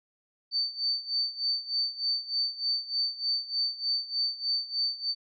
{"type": "tone with tremolo", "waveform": "sine", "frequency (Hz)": 4562, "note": "C#8", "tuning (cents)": 49, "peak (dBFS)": -24, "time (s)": [0.51, 5.15], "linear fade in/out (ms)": 50, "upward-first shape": "sine", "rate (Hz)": 3.3, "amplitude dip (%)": 85, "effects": []}